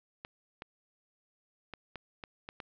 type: clicks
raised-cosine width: 0.3 ms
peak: -25 dBFS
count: 7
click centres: 0.249 / 0.621 / 1.737 / 1.957 / 2.238 / 2.489 / 2.602 s
effects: low-pass 4000 Hz 12 dB/octave